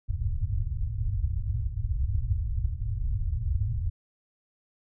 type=low-pass noise; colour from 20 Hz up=white; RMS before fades=-28 dBFS; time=0.08-3.9 s; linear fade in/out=20 ms; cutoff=110 Hz; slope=48 dB/octave; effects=none